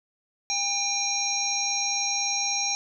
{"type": "harmonic tone", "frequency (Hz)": 803, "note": "G5", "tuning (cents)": 41, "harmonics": [1, 3, 5, 7, 8], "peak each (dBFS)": [-33, -32, -32, -27, -32], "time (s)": [0.5, 2.75], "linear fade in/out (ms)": 0, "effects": []}